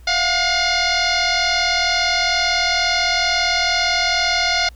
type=tone with frequency modulation; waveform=sine; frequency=1396.9 Hz; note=F6; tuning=in tune; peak=-15 dBFS; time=0.07-4.69 s; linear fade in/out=5 ms; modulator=709 Hz; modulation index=5.4; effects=added 60 Hz sine -39 dBFS peak until 4.75 s + pink hiss -55 dBFS RMS until 4.75 s